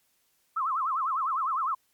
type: tone with vibrato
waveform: sine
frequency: 1174.7 Hz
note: D6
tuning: in tune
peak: -25 dBFS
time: 0.56-1.75 s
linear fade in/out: 10 ms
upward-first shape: sine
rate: 9.9 Hz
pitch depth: 230 cents each way
effects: white hiss -70 dBFS RMS until 1.93 s + MP3 96 kbps